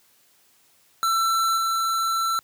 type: tone with level steps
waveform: square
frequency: 1339 Hz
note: E6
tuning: 27 cents sharp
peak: -20 / -22 dBFS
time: 1.03-2.39 s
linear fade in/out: 0 ms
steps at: 1.56 s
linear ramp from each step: 20 ms
effects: white hiss -60 dBFS RMS until 2.43 s + high-pass 80 Hz 12 dB/octave